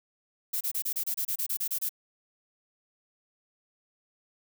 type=noise bursts; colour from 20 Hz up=violet; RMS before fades=-30 dBFS; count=13; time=0.53-1.893 s; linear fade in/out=10 ms; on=79 ms; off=28 ms; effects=none